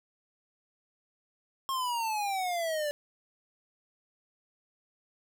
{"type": "exponential sweep", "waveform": "square", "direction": "down", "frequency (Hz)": [1082, 579], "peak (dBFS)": -30, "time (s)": [1.69, 2.91], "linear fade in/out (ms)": 0, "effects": []}